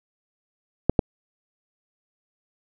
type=clicks; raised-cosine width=2 ms; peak=-3 dBFS; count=2; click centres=0.896 / 0.992 s; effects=none